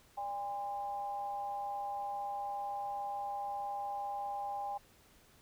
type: tone with amplitude modulation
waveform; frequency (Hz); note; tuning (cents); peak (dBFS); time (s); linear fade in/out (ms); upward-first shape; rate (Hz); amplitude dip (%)
sine; 809; G#5; -46; -33; 0.17-4.78; 10; sine; 224; 65
effects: pink hiss -64 dBFS RMS until 5.41 s